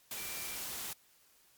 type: tone in noise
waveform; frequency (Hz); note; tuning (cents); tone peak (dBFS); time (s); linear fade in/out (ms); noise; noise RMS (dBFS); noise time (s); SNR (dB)
sine; 2349; D7; 0; -48; 0.17-0.56; 2; white; -41; 0.11-0.93; -10
effects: white hiss -66 dBFS RMS until 1.57 s + MP3 96 kbps